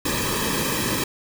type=noise with comb filter; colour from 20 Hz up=pink; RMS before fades=-24 dBFS; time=0.05-1.04 s; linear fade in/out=5 ms; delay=1.4 ms; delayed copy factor=-0.8; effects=none